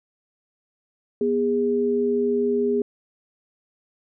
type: tone pair together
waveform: sine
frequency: 243.8 / 410.1 Hz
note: B3 / G#4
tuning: -22 / -22 cents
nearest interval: major sixth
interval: 900 cents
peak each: -24 / -20 dBFS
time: 1.21-2.82 s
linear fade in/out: 2 ms
effects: none